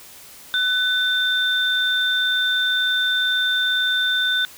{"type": "tone pair together", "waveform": "sine", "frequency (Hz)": [1500, 3571], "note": ["F#6", "A7"], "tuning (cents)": [23, 25], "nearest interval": "octave + minor third", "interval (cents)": 1502, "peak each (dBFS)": -20, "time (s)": [0.54, 4.45], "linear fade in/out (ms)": 0, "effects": ["white hiss -43 dBFS RMS until 4.57 s"]}